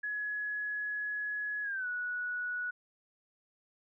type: tone with pitch glide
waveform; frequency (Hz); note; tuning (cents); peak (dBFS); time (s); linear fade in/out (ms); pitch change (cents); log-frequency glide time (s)
sine; 1687 to 1468.6; G#6 to F#6; +27 to -13; -33; 0.03-2.71; 10; -240; 1.63-1.87
effects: none